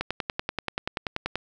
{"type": "click train", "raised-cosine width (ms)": 0.3, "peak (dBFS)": -11, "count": 15, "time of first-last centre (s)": [0.01, 1.356], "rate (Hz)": 10.4, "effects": []}